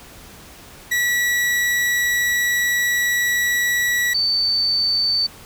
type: tone pair in turn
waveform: 40% pulse / sine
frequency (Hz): 1939 / 4546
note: B6 / C#8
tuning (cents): -32 / +43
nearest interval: octave + minor third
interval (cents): 1475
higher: second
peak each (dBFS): -16 / -16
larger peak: neither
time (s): 0.91-4.14 / 4.14-5.27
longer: first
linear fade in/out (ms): 10
effects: pink hiss -42 dBFS RMS until 5.45 s